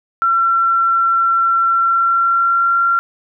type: tone with pitch glide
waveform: sine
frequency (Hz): 1356 to 1374.9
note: E6 to F6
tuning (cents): +49 to -27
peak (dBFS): -11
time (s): 0.22-2.99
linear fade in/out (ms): 0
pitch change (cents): +24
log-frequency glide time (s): 1.71-2.77
effects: none